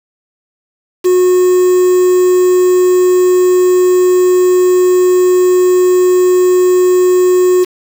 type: tone with quantisation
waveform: triangle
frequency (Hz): 364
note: F#4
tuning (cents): -28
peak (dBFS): -4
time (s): 1.04-7.65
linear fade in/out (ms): 20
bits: 4
effects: none